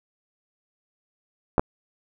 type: clicks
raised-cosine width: 1 ms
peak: -5 dBFS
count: 2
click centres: 1.581 / 1.595 s
effects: none